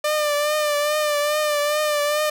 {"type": "tone with vibrato", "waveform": "sawtooth", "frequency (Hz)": 596, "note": "D5", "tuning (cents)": 25, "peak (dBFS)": -15, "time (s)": [0.04, 2.3], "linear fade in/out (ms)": 5, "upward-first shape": "triangle", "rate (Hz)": 2.4, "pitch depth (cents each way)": 47, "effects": []}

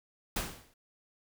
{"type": "noise with exponential decay", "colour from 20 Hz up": "pink", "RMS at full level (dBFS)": -30, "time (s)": [0.36, 0.74], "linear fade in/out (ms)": 5, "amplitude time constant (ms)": 82, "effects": []}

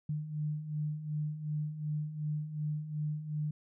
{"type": "beating tone pair", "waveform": "sine", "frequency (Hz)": [149.2, 151.9], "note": ["D3", "D#3"], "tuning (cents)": [28, -41], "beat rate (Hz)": 2.7, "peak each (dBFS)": [-40, -34], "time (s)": [0.09, 3.51], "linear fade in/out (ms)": 5, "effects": []}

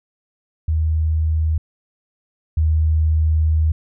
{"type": "tone pair in turn", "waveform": "sine", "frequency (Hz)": [79, 78.62], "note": ["D#2", "D#2"], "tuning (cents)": [27, 19], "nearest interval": "unison", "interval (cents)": 8, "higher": "first", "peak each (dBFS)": [-15, -13], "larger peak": "second", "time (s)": [[0.68, 1.58], [2.57, 3.72]], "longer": "second", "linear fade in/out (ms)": 5, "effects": []}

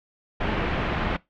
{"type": "low-pass noise", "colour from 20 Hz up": "pink", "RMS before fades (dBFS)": -26, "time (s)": [0.4, 1.17], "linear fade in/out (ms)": 10, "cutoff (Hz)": 2800, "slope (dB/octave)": 24, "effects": ["noise-tail reverb RT60 0.2 s tail -21 dB re dry"]}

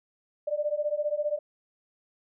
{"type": "beating tone pair", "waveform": "sine", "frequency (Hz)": [587.3, 602.3], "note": ["D5", "D5"], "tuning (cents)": [0, 44], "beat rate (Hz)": 15, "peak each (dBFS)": -29, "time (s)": [0.47, 1.39], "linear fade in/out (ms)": 10, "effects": []}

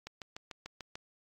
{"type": "click train", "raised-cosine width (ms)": 0.2, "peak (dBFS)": -25, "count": 7, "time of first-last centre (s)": [0.07, 0.955], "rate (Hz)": 6.78, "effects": ["AAC 48 kbps"]}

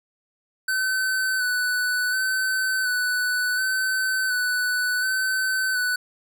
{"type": "tone with vibrato", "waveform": "square", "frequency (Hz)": 1508, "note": "F#6", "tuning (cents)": 32, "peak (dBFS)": -22, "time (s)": [0.68, 5.96], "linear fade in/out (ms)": 5, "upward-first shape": "square", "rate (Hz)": 0.69, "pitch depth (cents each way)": 21, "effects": []}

